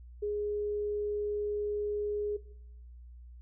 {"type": "tone", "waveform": "sine", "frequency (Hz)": 415.3, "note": "G#4", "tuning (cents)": 0, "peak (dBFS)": -30, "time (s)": [0.22, 2.37], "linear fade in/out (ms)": 10, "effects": ["noise-tail reverb RT60 0.8 s tail -19 dB re dry", "added 60 Hz sine -47 dBFS peak until 3.41 s"]}